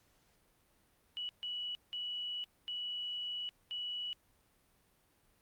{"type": "tone bursts at uneven times", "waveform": "sine", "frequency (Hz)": 2942, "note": "F#7", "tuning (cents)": -11, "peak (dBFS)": -37, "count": 5, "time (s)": [[1.17, 1.29], [1.43, 1.75], [1.93, 2.44], [2.68, 3.49], [3.71, 4.13]], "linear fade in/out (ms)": 0, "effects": ["pink hiss -71 dBFS RMS until 5.41 s", "Opus 48 kbps"]}